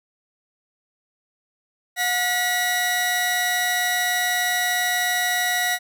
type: tone pair together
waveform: sawtooth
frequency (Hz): 723 / 1932.3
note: F#5 / B6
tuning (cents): -40 / -38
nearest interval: octave + perfect fourth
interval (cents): 1702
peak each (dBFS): -21 / -18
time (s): 1.96-5.79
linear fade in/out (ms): 50
effects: none